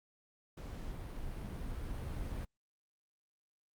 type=noise with level ramp; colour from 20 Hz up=brown; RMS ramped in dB=-44 to -39 dBFS; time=0.57-2.45 s; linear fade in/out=5 ms; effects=Opus 48 kbps